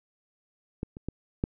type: clicks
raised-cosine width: 3 ms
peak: -18 / -28 / -19 / -13 dBFS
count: 4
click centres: 0.831 / 0.969 / 1.086 / 1.439 s
effects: none